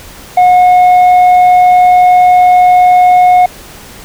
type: tone with tanh clipping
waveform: triangle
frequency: 725 Hz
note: F#5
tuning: 35 cents flat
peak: -3 dBFS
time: 0.37-3.46 s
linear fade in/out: 5 ms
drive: 8 dB
effects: pink hiss -32 dBFS RMS until 4.04 s